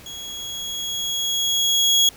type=tone with level ramp; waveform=30% pulse; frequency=3322 Hz; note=G#7; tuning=in tune; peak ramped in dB=-30 to -10 dBFS; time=0.06-2.09 s; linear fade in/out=2 ms; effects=pink hiss -45 dBFS RMS until 2.16 s